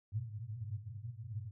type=band-pass noise; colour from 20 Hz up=pink; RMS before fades=-43 dBFS; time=0.12-1.51 s; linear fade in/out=2 ms; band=100 to 120 Hz; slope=96 dB/octave; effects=none